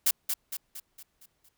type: noise with echo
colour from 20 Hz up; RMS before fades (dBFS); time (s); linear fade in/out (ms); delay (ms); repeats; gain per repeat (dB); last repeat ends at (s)
blue; -23; 0.06-0.11; 5; 230; 6; -6; 1.49
effects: pink hiss -74 dBFS RMS until 1.57 s